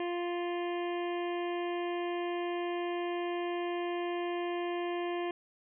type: harmonic tone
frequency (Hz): 349.2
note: F4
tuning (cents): 0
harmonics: 1 / 2 / 3 / 5 / 6 / 7 / 8 / 9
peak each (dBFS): -33 / -39 / -43 / -47 / -49 / -50 / -51 / -52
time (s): 0-5.31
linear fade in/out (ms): 2
effects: none